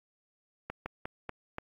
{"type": "slowing click train", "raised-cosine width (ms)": 0.5, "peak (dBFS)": -21, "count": 5, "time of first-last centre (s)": [0.7, 1.584], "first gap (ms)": 160, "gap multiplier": 1.22, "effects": ["AAC 32 kbps"]}